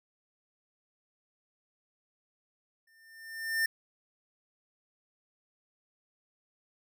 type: tone with exponential growth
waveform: square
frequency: 1800 Hz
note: A6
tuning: 39 cents sharp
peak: -25 dBFS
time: 2.87-3.66 s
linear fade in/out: 5 ms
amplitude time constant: 170 ms
effects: none